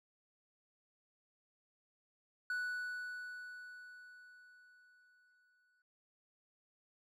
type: tone with exponential decay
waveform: triangle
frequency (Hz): 1480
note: F#6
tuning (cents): 0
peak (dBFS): -33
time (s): 2.5-5.82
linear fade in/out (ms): 2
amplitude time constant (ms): 720
effects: none